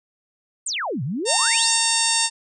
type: exponential two-way sweep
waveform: sine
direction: down then up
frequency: 9040 to 116.54 to 9040 Hz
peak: -23 dBFS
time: 0.66-1.77 s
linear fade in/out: 5 ms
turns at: 1.03 s
type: harmonic tone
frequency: 913 Hz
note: A#5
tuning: 36 cents flat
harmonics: 1 / 2 / 3 / 4 / 5 / 6 / 7 / 8 / 9 / 10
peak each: -27 / -30 / -28 / -26 / -26 / -26 / -30 / -27 / -24 / -28 dBFS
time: 1.25-2.3 s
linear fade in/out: 50 ms
effects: none